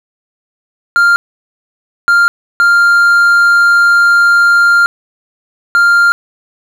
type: tone bursts at uneven times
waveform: triangle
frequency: 1396.9 Hz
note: F6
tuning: in tune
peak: -3 dBFS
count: 4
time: 0.96-1.16 / 2.08-2.28 / 2.6-4.86 / 5.75-6.12 s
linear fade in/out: 0 ms
effects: none